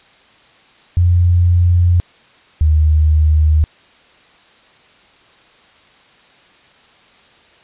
sine tone pair in turn, 87.8 / 77.15 Hz, F2 / D#2, +10 / -14 cents, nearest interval major second, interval 224 cents, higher first, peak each -8 dBFS, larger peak neither, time 0.97-2 / 2.61-3.64 s, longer neither, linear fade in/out 0 ms, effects white hiss -48 dBFS RMS until 7.63 s + resampled to 8000 Hz

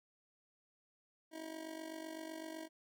25% pulse tone with amplitude modulation, 319.8 Hz, D#4, 48 cents sharp, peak -38 dBFS, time 1.31-2.69 s, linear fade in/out 50 ms, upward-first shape sine, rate 47.9 Hz, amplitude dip 70%, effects none

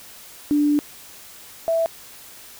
sine tone pair in turn, 293.7 / 659.3 Hz, D4 / E5, 0 / 0 cents, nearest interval octave + major second, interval 1400 cents, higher second, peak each -15 / -17 dBFS, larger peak first, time 0.51-0.79 / 1.68-1.86 s, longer first, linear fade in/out 0 ms, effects white hiss -43 dBFS RMS until 2.59 s

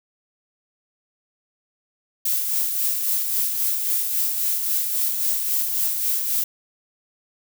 violet noise with tremolo, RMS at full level -21 dBFS, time 2.25-6.44 s, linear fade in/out 5 ms, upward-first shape sine, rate 3.7 Hz, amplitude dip 40%, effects none

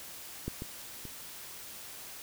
clicks, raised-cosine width 3 ms, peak -21 / -25 / -30 dBFS, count 3, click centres 0.48 / 0.621 / 1.053 s, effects white hiss -46 dBFS RMS until 2.22 s

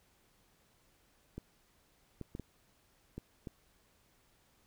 clicks, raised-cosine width 3 ms, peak -29 dBFS, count 6, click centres 1.38 / 2.213 / 2.351 / 2.397 / 3.18 / 3.472 s, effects pink hiss -70 dBFS RMS until 4.66 s

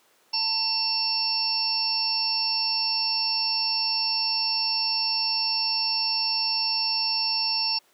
harmonic tone, 900 Hz, A5, 39 cents sharp, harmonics 1 / 3 / 5 / 6, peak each -32 / -34 / -30 / -24 dBFS, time 0.33-7.79 s, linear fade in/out 10 ms, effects pink hiss -61 dBFS RMS until 7.93 s + high-pass 400 Hz 12 dB/octave

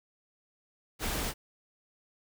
pink noise, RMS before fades -33 dBFS, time 0.99-1.34 s, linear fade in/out 50 ms, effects none

